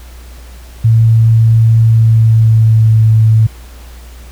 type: tone with pitch glide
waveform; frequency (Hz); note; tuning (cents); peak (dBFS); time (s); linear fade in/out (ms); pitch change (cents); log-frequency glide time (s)
sine; 113 to 110.61; A2 to A2; +47 to +10; -4; 0.84-3.47; 10; -37; 1.89-2.98
effects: added 60 Hz sine -30 dBFS peak until 4.31 s + pink hiss -40 dBFS RMS until 4.31 s